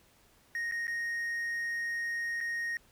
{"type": "tone with dropouts", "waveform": "triangle", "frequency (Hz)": 1864.7, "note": "A#6", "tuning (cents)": 0, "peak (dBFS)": -30, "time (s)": [0.55, 2.77], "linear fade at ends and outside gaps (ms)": 1, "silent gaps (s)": [[0.713, 0.721], [0.87, 0.879], [2.405, 2.41]], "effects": ["pink hiss -64 dBFS RMS until 2.91 s"]}